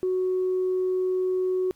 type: tone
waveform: sine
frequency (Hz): 370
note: F#4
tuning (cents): 0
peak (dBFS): -21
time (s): 0.03-1.71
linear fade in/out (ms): 0
effects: tanh soft clip ceiling -18 dBFS + pink hiss -62 dBFS RMS until 1.75 s